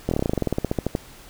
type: slowing click train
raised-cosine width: 2 ms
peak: -8 dBFS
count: 19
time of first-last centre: 0.09-0.951 s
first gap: 23 ms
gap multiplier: 1.08
effects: pink hiss -46 dBFS RMS until 1.29 s